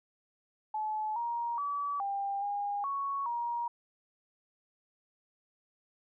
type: tone with pitch steps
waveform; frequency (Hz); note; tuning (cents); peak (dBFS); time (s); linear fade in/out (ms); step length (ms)
sine; 860 / 942 / 1146 / 796 / 813 / 1111 / 947; A5 / A#5 / D6 / G5 / G#5 / C#6 / A#5; -40 / +18 / -43 / +26 / -37 / +4 / +27; -31; 0.74-3.68; 5; 420
effects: none